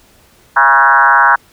sine tone with frequency modulation, 1233 Hz, D#6, 16 cents flat, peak -5 dBFS, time 0.56-1.36 s, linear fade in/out 10 ms, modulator 138 Hz, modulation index 2.9, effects pink hiss -48 dBFS RMS until 1.52 s

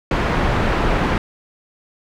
pink low-pass noise, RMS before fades -18 dBFS, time 0.11-1.18 s, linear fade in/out 2 ms, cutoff 2000 Hz, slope 12 dB/octave, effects none

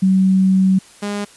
sine / sawtooth tone pair in turn, 189.4 / 204.5 Hz, F#3 / G#3, +41 / -26 cents, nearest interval minor second, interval 133 cents, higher second, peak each -10 / -17 dBFS, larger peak first, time 0.02-0.79 / 1.02-1.25 s, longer first, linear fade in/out 10 ms, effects white hiss -45 dBFS RMS until 1.36 s + resampled to 24000 Hz

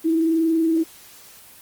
sine tone with frequency modulation, 325.5 Hz, E4, 22 cents flat, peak -16 dBFS, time 0.04-0.84 s, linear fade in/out 20 ms, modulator 21.3 Hz, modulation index 0.3, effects white hiss -46 dBFS RMS until 1.61 s + Opus 24 kbps

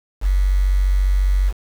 sine tone with quantisation, 47.29 Hz, F#1, 39 cents sharp, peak -13 dBFS, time 0.21-1.53 s, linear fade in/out 50 ms, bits 6, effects none

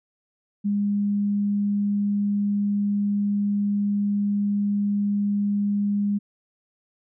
sine tone, 203.6 Hz, G#3, 34 cents flat, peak -20 dBFS, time 0.64-6.19 s, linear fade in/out 20 ms, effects none

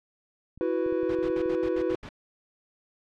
clicks, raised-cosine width 5 ms, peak -35 dBFS, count 10, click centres 0.576 / 0.863 / 0.925 / 1.032 / 1.104 / 1.188 / 1.251 / 1.3 / 1.459 / 1.909 s
triangle chord, E suspended second, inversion none, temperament just, 329.6 / 370.8 / 494.4 Hz, E4 / F#4 / B4, 0 / +4 / +2 cents, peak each -27 dBFS, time 0.61-1.95 s, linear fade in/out 0 ms
pink noise bursts, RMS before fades -40 dBFS, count 8, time 1.09-2.091 s, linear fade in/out 5 ms, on 63 ms, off 71 ms
effects low-pass 3000 Hz 12 dB/octave

